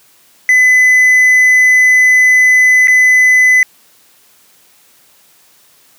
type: tone with dropouts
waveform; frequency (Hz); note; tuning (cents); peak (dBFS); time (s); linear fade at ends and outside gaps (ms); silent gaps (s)
triangle; 2010; B6; +30; -3; 0.49-3.63; 1; 2.873-2.881
effects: white hiss -48 dBFS RMS until 5.98 s + high-pass 100 Hz 12 dB/octave